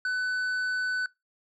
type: tone with tanh clipping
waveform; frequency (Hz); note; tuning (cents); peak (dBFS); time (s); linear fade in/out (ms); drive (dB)
sine; 1500; F#6; +23; -27; 0.05-1.06; 2; 6
effects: noise-tail reverb RT60 0.2 s tail -23 dB re dry